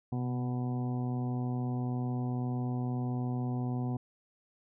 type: harmonic tone with a mistuned harmonic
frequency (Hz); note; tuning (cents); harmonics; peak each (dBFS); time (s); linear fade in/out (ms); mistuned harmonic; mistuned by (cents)
123.9; B2; +6; 1 / 2 / 3 / 4 / 5 / 6 / 7 / 8; -32 / -35 / -45 / -50 / -54 / -45 / -53 / -53; 0.12-3.97; 5; 1; +31
effects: none